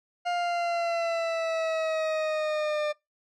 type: exponential sweep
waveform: 40% pulse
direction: down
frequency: 707 to 597 Hz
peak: -25 dBFS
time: 0.25-2.93 s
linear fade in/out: 20 ms
effects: noise-tail reverb RT60 0.2 s tail -23 dB re dry + low-pass 4000 Hz 12 dB/octave